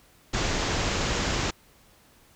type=low-pass noise; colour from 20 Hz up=pink; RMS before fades=-27 dBFS; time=0.33-1.51 s; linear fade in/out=10 ms; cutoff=7400 Hz; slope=96 dB/octave; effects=pink hiss -58 dBFS RMS until 2.35 s